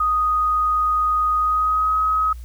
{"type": "tone with pitch glide", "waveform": "sine", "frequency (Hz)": [1244.5, 1269.9], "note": ["D#6", "D#6"], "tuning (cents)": [0, 35], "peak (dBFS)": -16, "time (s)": [0, 2.33], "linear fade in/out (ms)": 5, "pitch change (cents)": 35, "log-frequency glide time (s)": [1.38, 1.98], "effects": ["added 60 Hz sine -32 dBFS peak until 2.44 s", "white hiss -54 dBFS RMS until 2.44 s"]}